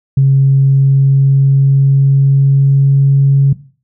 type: tone with pitch glide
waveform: sine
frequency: 136.1 to 138.16 Hz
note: C#3 to C#3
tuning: -31 to -5 cents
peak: -4 dBFS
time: 0.17-3.53 s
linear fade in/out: 5 ms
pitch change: +26 cents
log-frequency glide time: 0.32-3.13 s
effects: noise-tail reverb RT60 0.4 s tail -17 dB re dry + tanh soft clip ceiling 0 dBFS